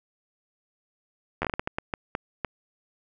slowing click train, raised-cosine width 0.5 ms, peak -12 dBFS, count 12, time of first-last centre 1.42-2.447 s, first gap 11 ms, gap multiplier 1.39, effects none

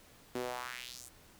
sawtooth tone with high-pass filter sweep, 123.9 Hz, B2, 6 cents sharp, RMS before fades -42 dBFS, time 0.35-1.09 s, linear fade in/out 5 ms, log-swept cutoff 300 to 9300 Hz, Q 2.2, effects pink hiss -60 dBFS RMS until 1.39 s

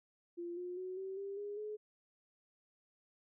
sine tone with pitch steps, 345.6 / 357.6 / 370 / 382.8 / 396.1 / 409.8 / 424 Hz, F4 / F4 / F#4 / G4 / G4 / G#4 / G#4, -18 / +41 / 0 / -41 / +18 / -23 / +36 cents, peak -40 dBFS, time 0.37-1.77 s, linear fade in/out 20 ms, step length 200 ms, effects none

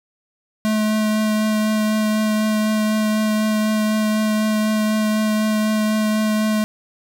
square tone with vibrato, 215.2 Hz, A3, 38 cents flat, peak -17 dBFS, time 0.65-6.64 s, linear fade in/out 0 ms, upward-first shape triangle, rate 4 Hz, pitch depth 11 cents each way, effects none

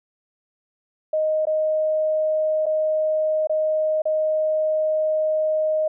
sine tone with dropouts, 622.3 Hz, D#5, in tune, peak -18 dBFS, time 1.13-5.88 s, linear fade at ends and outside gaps 5 ms, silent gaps 1.454-1.469 / 2.658-2.664 / 3.472-3.495 / 4.02-4.054 s, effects none

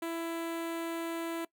sawtooth tone with notch filter, 332.5 Hz, E4, 15 cents sharp, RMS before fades -36 dBFS, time 0.02-1.45 s, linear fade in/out 5 ms, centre 5300 Hz, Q 1.4, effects noise-tail reverb RT60 0.1 s tail -21 dB re dry

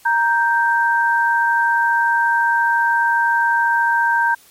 sine tone pair together, 933.7 / 1568 Hz, A#5 / G6, +3 / 0 cents, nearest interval major sixth, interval 897 cents, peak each -16 dBFS, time 0.05-4.35 s, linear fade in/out 10 ms, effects white hiss -49 dBFS RMS until 4.5 s + MP3 64 kbps

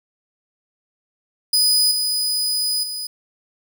sawtooth tone with level steps, 4978 Hz, D#8, in tune, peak -11 / -16 / -23 dBFS, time 1.53-3.07 s, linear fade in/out 5 ms, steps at 1.91 / 2.83 s, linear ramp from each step 5 ms, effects none

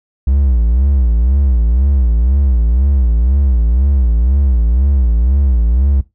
triangle tone with vibrato, 62.8 Hz, B1, 30 cents sharp, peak -7 dBFS, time 0.27-6.01 s, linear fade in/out 5 ms, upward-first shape sine, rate 2 Hz, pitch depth 200 cents each way, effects noise-tail reverb RT60 0.2 s tail -18 dB re dry

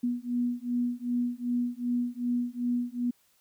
sine beating tone pair, 241.9 / 244.5 Hz, B3 / B3, -36 / -17 cents, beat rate 2.6 Hz, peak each -30 dBFS, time 0.03-3.11 s, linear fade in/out 10 ms, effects white hiss -67 dBFS RMS until 3.4 s

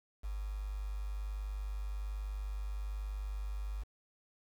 sine tone with quantisation, 50.6 Hz, G#1, 44 cents flat, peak -36 dBFS, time 0.23-3.84 s, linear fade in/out 20 ms, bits 9, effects none

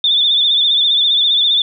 sine tone with vibrato, 3539 Hz, A7, 9 cents sharp, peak -10 dBFS, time 0.04-1.62 s, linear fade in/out 2 ms, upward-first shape triangle, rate 15 Hz, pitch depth 79 cents each way, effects none

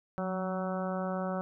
harmonic tone with a mistuned harmonic, 187.3 Hz, F#3, 21 cents sharp, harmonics 1 / 2 / 3 / 4 / 5 / 6 / 7 / 8, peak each -34 / -42 / -36 / -40 / -45 / -45 / -42 / -48 dBFS, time 0.18-1.41 s, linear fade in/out 0 ms, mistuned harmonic 1, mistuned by -38 cents, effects none

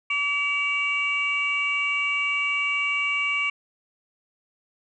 sine tone cluster, 1146 / 2288 / 2775 Hz, D6 / D7 / F7, -43 / -46 / -12 cents, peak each -31 / -23 / -27 dBFS, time 0.1-3.5 s, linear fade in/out 5 ms, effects tanh soft clip ceiling -14 dBFS

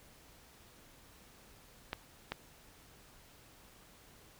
clicks, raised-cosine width 0.3 ms, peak -20 dBFS, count 2, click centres 1.931 / 2.32 s, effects pink hiss -60 dBFS RMS until 4.39 s

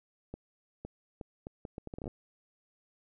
accelerating click train, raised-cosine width 2 ms, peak -27 dBFS, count 14, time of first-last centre 0.34-2.078 s, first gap 510 ms, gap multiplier 0.71, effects none

